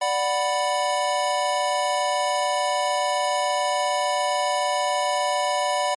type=chord; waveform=square; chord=B minor; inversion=first; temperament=equal; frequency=587.3 / 740 / 987.8 Hz; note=D5 / F#5 / B5; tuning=0 / 0 / 0 cents; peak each=-26 dBFS; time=0.01-5.95 s; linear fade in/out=10 ms; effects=MP3 48 kbps